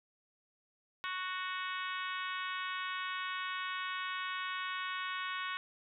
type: harmonic tone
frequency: 370 Hz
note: F#4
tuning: in tune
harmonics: 3 / 4 / 5 / 6 / 7 / 8 / 9 / 10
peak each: -40 / -42 / -44 / -46 / -47 / -48 / -49 / -50 dBFS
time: 1.04-5.57 s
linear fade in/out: 0 ms
effects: none